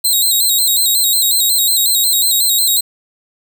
10% pulse tone with vibrato, 3949 Hz, B7, 1 cent flat, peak -4 dBFS, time 0.04-2.81 s, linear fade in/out 10 ms, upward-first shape square, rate 5.5 Hz, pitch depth 70 cents each way, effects none

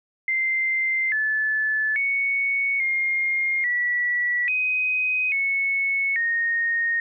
sine tone with pitch steps, 2085 / 1736 / 2220 / 2127 / 1947 / 2511 / 2204 / 1855 Hz, C7 / A6 / C#7 / C7 / B6 / D#7 / C#7 / A#6, -7 / -24 / +2 / +28 / -25 / +15 / -11 / -9 cents, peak -20 dBFS, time 0.28-7 s, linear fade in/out 2 ms, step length 840 ms, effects none

